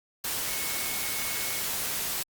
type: tone in noise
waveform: sine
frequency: 2196 Hz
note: C#7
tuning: 17 cents flat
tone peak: -39 dBFS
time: 0.48-1.61 s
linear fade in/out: 5 ms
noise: white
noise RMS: -31 dBFS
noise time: 0.24-2.23 s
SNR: -11 dB
effects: Opus 48 kbps